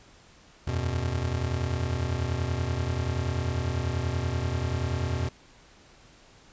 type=chord; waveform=square; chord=E suspended second; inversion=none; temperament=just; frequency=82.41 / 92.71 / 123.61 Hz; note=E2 / F#2 / B2; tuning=0 / +4 / +2 cents; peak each=-31 / -33 / -31 dBFS; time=0.67-5.29 s; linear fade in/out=5 ms; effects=pink hiss -55 dBFS RMS until 6.52 s + resampled to 16000 Hz